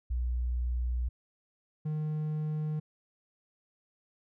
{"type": "tone pair in turn", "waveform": ["sine", "triangle"], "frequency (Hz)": [60.9, 153.46], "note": ["B1", "D#3"], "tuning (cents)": [-24, -24], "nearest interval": "octave + major third", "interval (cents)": 1600, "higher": "second", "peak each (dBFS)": -28, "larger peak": "neither", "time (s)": [[0.1, 1.09], [1.85, 2.8]], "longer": "first", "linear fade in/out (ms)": 10, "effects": []}